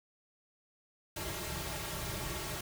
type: noise with comb filter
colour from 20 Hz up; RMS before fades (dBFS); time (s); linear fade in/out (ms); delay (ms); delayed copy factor
pink; -39; 1.16-2.61; 5; 4; -0.9
effects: none